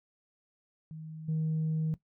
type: tone with level steps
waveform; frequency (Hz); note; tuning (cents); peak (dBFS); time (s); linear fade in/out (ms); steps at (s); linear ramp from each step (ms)
sine; 157.8; D#3; +25; -40 / -26; 0.91-1.94; 0; 1.28; 10
effects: noise-tail reverb RT60 0.1 s tail -17 dB re dry + tanh soft clip ceiling -25 dBFS